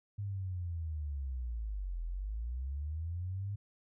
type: linear two-way sweep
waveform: sine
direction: down then up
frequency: 103 to 41 to 103 Hz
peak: -35 dBFS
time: 0.18-3.56 s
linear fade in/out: 10 ms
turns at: 2.03 s
effects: none